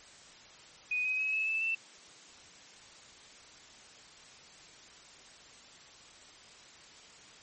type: tone with pitch steps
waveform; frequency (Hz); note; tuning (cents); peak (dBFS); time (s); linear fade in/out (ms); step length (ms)
sine; 2489 / 2524 / 2559 / 2595 / 2631 / 2668; D#7 / D#7 / D#7 / E7 / E7 / E7; 0 / +24 / +48 / -28 / -4 / +20; -29; 0.91-1.75; 5; 140
effects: white hiss -54 dBFS RMS until 7.42 s + MP3 32 kbps